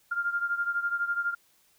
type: beating tone pair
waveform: sine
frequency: 1396.9 / 1408.9 Hz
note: F6 / F6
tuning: 0 / +15 cents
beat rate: 12 Hz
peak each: -28 / -32 dBFS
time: 0.11-1.35 s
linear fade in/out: 10 ms
effects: white hiss -65 dBFS RMS until 1.78 s